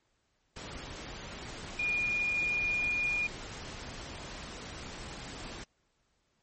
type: tone in noise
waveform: sine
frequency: 2431 Hz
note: D#7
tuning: 41 cents flat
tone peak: -28 dBFS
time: 1.79-3.27 s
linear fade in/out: 5 ms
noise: pink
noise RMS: -43 dBFS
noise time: 0.56-5.64 s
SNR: +12 dB
effects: pink hiss -75 dBFS RMS until 6.42 s + MP3 32 kbps